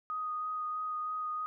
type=tone with vibrato; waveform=sine; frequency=1244.5 Hz; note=D#6; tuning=in tune; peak=-33 dBFS; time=0.1-1.46 s; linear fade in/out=0 ms; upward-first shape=sine; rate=3.1 Hz; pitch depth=11 cents each way; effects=none